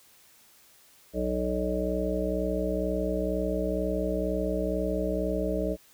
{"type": "harmonic tone", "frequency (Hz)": 62.1, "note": "B1", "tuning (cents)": 10, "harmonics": [1, 3, 5, 7, 9, 10], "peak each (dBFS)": [-33, -33, -33, -33, -33, -33], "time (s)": [1.13, 5.77], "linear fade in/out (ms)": 50, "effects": ["white hiss -58 dBFS RMS until 5.93 s"]}